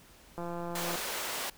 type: click train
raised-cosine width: 1 ms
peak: -25 dBFS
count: 100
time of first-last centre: 0.38-0.956 s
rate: 172 Hz
type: high-pass noise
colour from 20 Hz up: pink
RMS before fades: -36 dBFS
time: 0.75-1.5 s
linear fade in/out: 5 ms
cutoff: 510 Hz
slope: 12 dB/octave
effects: pink hiss -57 dBFS RMS until 1.57 s